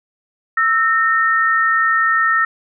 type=tone pair together; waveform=sine; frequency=1318.5 / 1832.9 Hz; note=E6 / A#6; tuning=0 / -30 cents; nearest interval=tritone; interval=570 cents; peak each=-15 dBFS; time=0.57-2.45 s; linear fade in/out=5 ms; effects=none